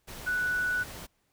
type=tone in noise; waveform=sine; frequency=1480 Hz; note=F#6; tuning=in tune; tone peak=-26 dBFS; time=0.26-0.84 s; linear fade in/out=20 ms; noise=pink; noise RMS=-43 dBFS; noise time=0.07-1.07 s; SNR=+14 dB; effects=pink hiss -73 dBFS RMS until 1.32 s